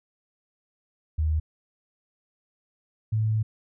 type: tone pair in turn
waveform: sine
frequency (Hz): 77.8 / 109.27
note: D#2 / A2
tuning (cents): 0 / -12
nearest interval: tritone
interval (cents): 588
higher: second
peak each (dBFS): -21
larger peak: neither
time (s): 1.18-1.4 / 3.12-3.43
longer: second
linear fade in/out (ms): 10
effects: none